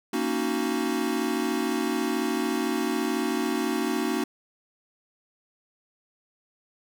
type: chord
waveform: square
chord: D# minor seventh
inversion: second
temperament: equal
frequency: 233.1 / 277.2 / 311.1 / 370 Hz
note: A#3 / C#4 / D#4 / F#4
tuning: 0 / 0 / 0 / 0 cents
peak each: -31 dBFS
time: 0.13-4.24 s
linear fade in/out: 5 ms
effects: none